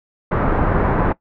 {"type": "low-pass noise", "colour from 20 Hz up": "pink", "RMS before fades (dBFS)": -17, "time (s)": [0.31, 1.13], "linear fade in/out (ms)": 10, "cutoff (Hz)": 1500, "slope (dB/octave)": 24, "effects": ["noise-tail reverb RT60 0.1 s tail -19 dB re dry"]}